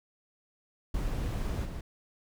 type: noise with level steps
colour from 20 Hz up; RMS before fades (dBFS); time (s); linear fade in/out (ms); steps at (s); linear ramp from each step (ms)
brown; -32 / -38; 0.94-1.81; 5; 1.64; 20
effects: none